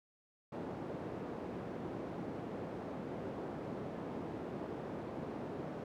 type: band-pass noise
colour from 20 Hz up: white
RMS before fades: -43 dBFS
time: 0.52-5.84 s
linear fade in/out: 5 ms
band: 130 to 450 Hz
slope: 12 dB/octave
effects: none